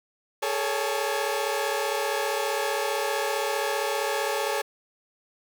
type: tone cluster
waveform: sawtooth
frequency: 418 / 453.3 / 558 / 807 / 867 Hz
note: G#4 / A#4 / C#5 / G#5 / A5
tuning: +11 / -48 / +11 / -50 / -26 cents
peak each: -27 / -29 / -26 / -32 / -28 dBFS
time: 0.42-4.62 s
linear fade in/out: 10 ms
effects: none